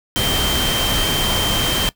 sine tone in noise, 3138 Hz, G7, 1 cent sharp, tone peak -20 dBFS, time 0.16-1.89 s, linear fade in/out 0 ms, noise pink, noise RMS -20 dBFS, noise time 0.16-1.89 s, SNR -3 dB, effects noise-tail reverb RT60 0.1 s tail -19 dB re dry

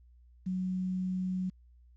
sine tone with quantisation, 185 Hz, F#3, in tune, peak -30 dBFS, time 0.46-1.5 s, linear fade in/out 10 ms, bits 10, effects added 60 Hz sine -56 dBFS peak until 1.96 s + resampled to 16000 Hz

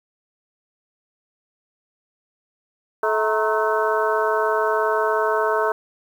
harmonic tone with a mistuned harmonic, 216.8 Hz, A3, 25 cents flat, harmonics 2 / 3 / 4 / 5 / 6 / 7, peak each -22 / -24 / -25 / -26 / -27 / -27 dBFS, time 3.03-5.72 s, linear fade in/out 2 ms, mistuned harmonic 4, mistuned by +120 cents, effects 8-bit

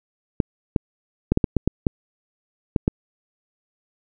clicks, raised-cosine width 3 ms, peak -4 dBFS, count 10, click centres 0.402 / 0.762 / 1.32 / 1.374 / 1.442 / 1.567 / 1.676 / 1.868 / 2.762 / 2.879 s, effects none

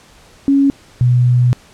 sine tone pair in turn, 277.2 / 123.48 Hz, C#4 / B2, 0 / 0 cents, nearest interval octave + major second, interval 1400 cents, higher first, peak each -8 dBFS, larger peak neither, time 0.48-0.7 / 1.01-1.53 s, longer second, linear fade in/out 0 ms, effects pink hiss -45 dBFS RMS until 1.73 s + low-pass 9000 Hz 12 dB/octave

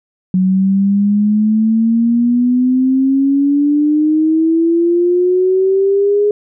sine exponential sweep, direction up, 184.3 to 416.9 Hz, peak -9 dBFS, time 0.34-6.31 s, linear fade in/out 2 ms, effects none

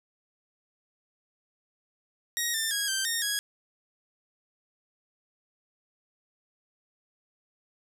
10% pulse tone with pitch steps, 1883 / 1789 / 1648 / 1562 / 1844 / 1660 Hz, A#6 / A6 / G#6 / G6 / A#6 / G#6, +17 / +28 / -14 / -7 / -19 / -1 cents, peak -18 dBFS, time 2.37-3.39 s, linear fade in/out 0 ms, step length 170 ms, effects none

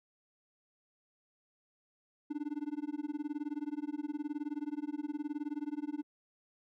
triangle tone with tremolo, 295.9 Hz, D4, 13 cents sharp, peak -30 dBFS, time 2.3-6.03 s, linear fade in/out 10 ms, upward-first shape sine, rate 19 Hz, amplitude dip 100%, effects none

